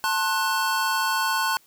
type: chord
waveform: square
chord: F# diminished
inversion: first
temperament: just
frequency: 888 / 1065.6 / 1480 Hz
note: A5 / C6 / F#6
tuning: +16 / +31 / 0 cents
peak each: -27 dBFS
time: 0.04-1.57 s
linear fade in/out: 0 ms
effects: white hiss -58 dBFS RMS until 1.66 s